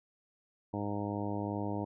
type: harmonic tone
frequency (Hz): 102.6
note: G#2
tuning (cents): -21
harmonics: 1 / 2 / 3 / 4 / 5 / 6 / 7 / 8 / 9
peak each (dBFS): -39 / -39 / -38 / -44 / -44 / -45 / -45 / -47 / -44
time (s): 0.73-1.85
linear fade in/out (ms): 10
effects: none